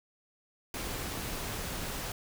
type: noise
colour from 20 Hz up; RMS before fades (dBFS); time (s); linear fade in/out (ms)
pink; -37; 0.74-2.12; 2
effects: none